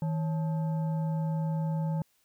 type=tone with frequency modulation; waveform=sine; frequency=160 Hz; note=D#3; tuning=49 cents sharp; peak=-27 dBFS; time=0.02-2.02 s; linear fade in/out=2 ms; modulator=713 Hz; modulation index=0.36; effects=white hiss -70 dBFS RMS until 2.24 s